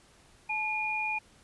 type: tone pair together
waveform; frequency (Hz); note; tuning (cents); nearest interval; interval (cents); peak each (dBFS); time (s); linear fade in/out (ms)
sine; 864 / 2432; A5 / D#7; -32 / -40; octave + tritone; 1792; -34 / -30; 0.49-1.19; 10
effects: pink hiss -60 dBFS RMS until 1.43 s + resampled to 24000 Hz